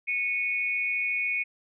sine tone pair together, 2206 / 2472 Hz, C#7 / D#7, -9 / -12 cents, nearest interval major second, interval 197 cents, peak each -28 dBFS, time 0.07-1.44 s, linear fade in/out 20 ms, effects none

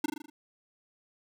square tone with echo, 299.3 Hz, D4, 33 cents sharp, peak -25 dBFS, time 0.04-0.06 s, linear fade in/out 5 ms, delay 40 ms, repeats 6, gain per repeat -4 dB, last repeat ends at 0.3 s, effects none

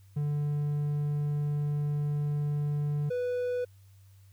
triangle tone pair in turn, 146.83 / 493.9 Hz, D3 / B4, 0 / 0 cents, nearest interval octave + major sixth, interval 2100 cents, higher second, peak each -25 / -26 dBFS, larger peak first, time 0.16-3.1 / 3.1-3.65 s, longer first, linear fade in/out 10 ms, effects added 97 Hz sine -53 dBFS peak until 4.32 s + white hiss -68 dBFS RMS until 4.32 s

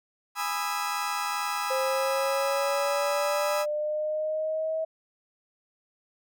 35% pulse chord, E major seventh, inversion first, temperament just, 824.1 / 988.9 / 1236.1 / 1318.5 Hz, G#5 / B5 / D#6 / E6, -14 / +2 / -12 / 0 cents, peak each -32 dBFS, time 0.35-3.66 s, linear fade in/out 50 ms
sine linear sweep, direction up, 523.3 to 642 Hz, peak -26 dBFS, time 1.7-4.85 s, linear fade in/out 10 ms
effects none

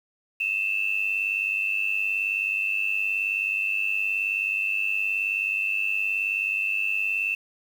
sine tone pair together, 2600 / 2699 Hz, E7 / E7, -24 / +40 cents, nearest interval minor second, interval 64 cents, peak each -26 dBFS, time 0.4-7.35 s, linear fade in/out 5 ms, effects 8-bit

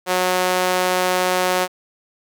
sawtooth tone with high-pass filter, 182.8 Hz, F#3, 21 cents flat, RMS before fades -19 dBFS, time 0.06-1.68 s, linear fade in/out 50 ms, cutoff 540 Hz, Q 1.1, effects none

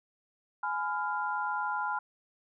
sine chord, F diminished, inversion first, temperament just, 838.1 / 1005.8 / 1396.9 Hz, Ab5 / Cb6 / F6, +16 / +31 / 0 cents, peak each -34 dBFS, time 0.63-1.99 s, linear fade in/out 5 ms, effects none

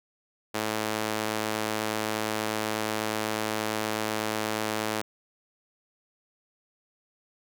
sawtooth tone with high-pass filter, 108.3 Hz, A2, 27 cents flat, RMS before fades -30 dBFS, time 0.54-5.02 s, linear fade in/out 10 ms, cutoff 340 Hz, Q 0.59, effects none

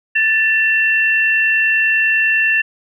sine tone pair together, 1760 / 2710 Hz, A6 / E7, 0 / +47 cents, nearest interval perfect fifth, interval 747 cents, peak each -14 / -15 dBFS, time 0.15-2.62 s, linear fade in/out 10 ms, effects none

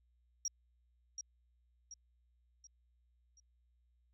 sine tone with echo, 5660 Hz, F8, 22 cents sharp, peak -33 dBFS, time 0.45-0.48 s, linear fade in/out 2 ms, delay 730 ms, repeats 4, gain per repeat -7 dB, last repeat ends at 3.4 s, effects tanh soft clip ceiling -30 dBFS + added 60 Hz sine -70 dBFS peak until 4.13 s

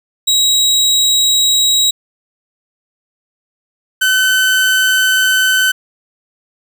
30% pulse tone pair in turn, 3834 / 1521.5 Hz, A#7 / F#6, +48 / +48 cents, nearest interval octave + major third, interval 1600 cents, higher first, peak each -7 dBFS, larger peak neither, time 0.27-1.91 / 4.01-5.72 s, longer second, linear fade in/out 10 ms, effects none

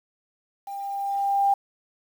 sine tone with level ramp, 796 Hz, G5, 26 cents sharp, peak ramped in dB -32 to -16 dBFS, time 0.67-1.54 s, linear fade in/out 5 ms, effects 8-bit

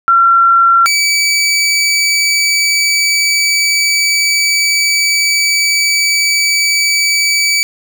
sine / 20% pulse tone pair in turn, 1364 / 2294 Hz, F6 / D7, -41 / -41 cents, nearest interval major sixth, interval 900 cents, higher second, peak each -5 dBFS, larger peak neither, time 0.08-0.86 / 0.86-7.63 s, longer second, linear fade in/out 0 ms, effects none

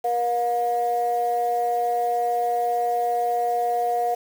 sine tone pair together, 477.3 / 715.1 Hz, A#4 / F5, +41 / +41 cents, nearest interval perfect fifth, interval 700 cents, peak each -25 / -20 dBFS, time 0.04-4.15 s, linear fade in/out 10 ms, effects tanh soft clip ceiling -15 dBFS + 7-bit

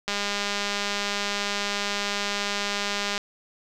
click train, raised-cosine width 0.2 ms, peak -10 dBFS, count 630, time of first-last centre 0.08-3.179 s, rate 203 Hz, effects none

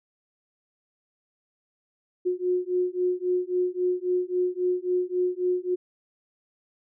sine beating tone pair, 360 / 363.7 Hz, F#4 / F#4, -47 / -30 cents, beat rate 3.7 Hz, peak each -26 dBFS, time 2.25-5.76 s, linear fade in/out 20 ms, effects none

